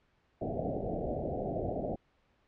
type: low-pass noise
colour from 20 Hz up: white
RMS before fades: -35 dBFS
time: 0.41-1.96 s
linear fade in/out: 10 ms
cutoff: 740 Hz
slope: 96 dB/octave
effects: pink hiss -71 dBFS RMS until 2.47 s + low-pass 3000 Hz 12 dB/octave